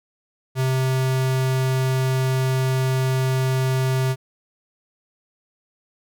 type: tone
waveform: square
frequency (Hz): 130.81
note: C3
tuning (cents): 0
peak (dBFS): -19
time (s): 0.55-4.16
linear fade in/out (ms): 50
effects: none